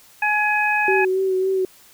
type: harmonic tone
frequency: 841 Hz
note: G#5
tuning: 22 cents sharp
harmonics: 1 / 2 / 3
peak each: -21 / -21 / -21 dBFS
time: 0.22-1.05 s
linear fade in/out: 5 ms
type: tone with vibrato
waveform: sine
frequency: 378.3 Hz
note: F#4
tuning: 38 cents sharp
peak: -17 dBFS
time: 0.88-1.65 s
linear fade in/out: 2 ms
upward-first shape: sine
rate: 3.6 Hz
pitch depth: 25 cents each way
effects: white hiss -50 dBFS RMS until 1.93 s